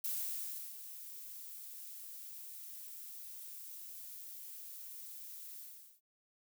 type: noise with ADSR envelope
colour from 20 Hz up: violet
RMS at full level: -37 dBFS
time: 0.04-6.01 s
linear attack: 5 ms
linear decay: 690 ms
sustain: -12 dB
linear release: 430 ms
effects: none